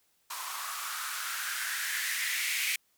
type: noise with band-pass filter sweep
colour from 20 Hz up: violet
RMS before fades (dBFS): -34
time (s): 0.3-2.76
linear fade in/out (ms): 5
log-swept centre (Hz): 1000 to 2300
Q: 4.7
effects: white hiss -71 dBFS RMS until 2.97 s